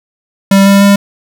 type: tone with pitch steps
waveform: square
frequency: 196 / 198.16 / 200.3 Hz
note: G3 / G3 / G3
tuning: 0 / +19 / +38 cents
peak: -4 dBFS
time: 0.51-0.96 s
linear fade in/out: 5 ms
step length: 150 ms
effects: none